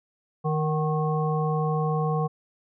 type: harmonic tone with a mistuned harmonic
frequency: 155.56 Hz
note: D#3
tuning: in tune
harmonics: 1 / 3 / 5 / 7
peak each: -24 / -29 / -31 / -32 dBFS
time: 0.44-2.28 s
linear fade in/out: 20 ms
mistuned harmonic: 5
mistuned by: -49 cents
effects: none